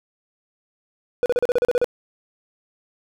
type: tone bursts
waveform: triangle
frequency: 489.6 Hz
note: B4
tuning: 15 cents flat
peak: -13 dBFS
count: 10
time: 1.23-1.844 s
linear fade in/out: 0 ms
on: 29 ms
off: 36 ms
effects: none